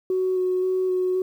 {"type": "tone with vibrato", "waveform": "sine", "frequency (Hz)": 370, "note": "F#4", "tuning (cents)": 0, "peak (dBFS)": -19, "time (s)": [0.1, 1.22], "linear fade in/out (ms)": 2, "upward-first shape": "square", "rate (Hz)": 1.9, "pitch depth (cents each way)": 11, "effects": ["tanh soft clip ceiling -15 dBFS", "9-bit"]}